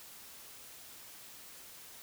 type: silence
effects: white hiss -52 dBFS RMS until 2.02 s